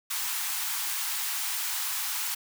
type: high-pass noise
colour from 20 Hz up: white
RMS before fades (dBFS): -31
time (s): 0.1-2.35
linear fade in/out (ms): 10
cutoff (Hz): 770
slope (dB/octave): 96
effects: none